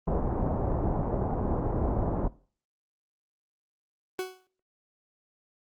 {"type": "low-pass noise", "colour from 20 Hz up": "pink", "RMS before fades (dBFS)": -28, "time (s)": [0.07, 2.28], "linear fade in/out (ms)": 5, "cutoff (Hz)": 880, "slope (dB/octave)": 24}
{"type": "tone with exponential decay", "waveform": "40% pulse", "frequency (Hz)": 371.8, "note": "F#4", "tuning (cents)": 8, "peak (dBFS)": -26, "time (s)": [4.19, 4.47], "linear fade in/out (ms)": 1, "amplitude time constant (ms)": 59}
{"effects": ["noise-tail reverb RT60 0.4 s tail -19 dB re dry", "Opus 32 kbps"]}